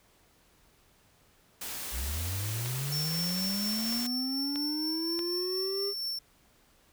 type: noise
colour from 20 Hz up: white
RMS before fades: -38 dBFS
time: 1.61-4.07 s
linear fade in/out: 5 ms
type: linear sweep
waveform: triangle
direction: up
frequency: 56.7 to 406.9 Hz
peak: -30 dBFS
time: 1.91-5.94 s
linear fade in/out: 50 ms
type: click train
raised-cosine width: 0.2 ms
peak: -22 dBFS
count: 5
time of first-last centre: 2.66-5.192 s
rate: 1.58 Hz
type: tone with tremolo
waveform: 45% pulse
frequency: 5420 Hz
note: E8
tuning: 47 cents sharp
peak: -31 dBFS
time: 2.92-6.19 s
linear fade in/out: 5 ms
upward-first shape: triangle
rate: 4.2 Hz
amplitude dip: 35%
effects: pink hiss -64 dBFS RMS until 6.92 s